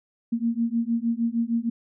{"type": "beating tone pair", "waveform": "sine", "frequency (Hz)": [228.9, 235.4], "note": ["A#3", "A#3"], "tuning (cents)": [-31, 17], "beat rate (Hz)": 6.5, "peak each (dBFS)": -25, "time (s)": [0.32, 1.7], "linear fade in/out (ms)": 10, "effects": []}